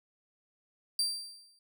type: tone with exponential decay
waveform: 35% pulse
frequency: 4702 Hz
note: D8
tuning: 1 cent sharp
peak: -24 dBFS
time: 0.99-1.59 s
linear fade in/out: 2 ms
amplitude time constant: 130 ms
effects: none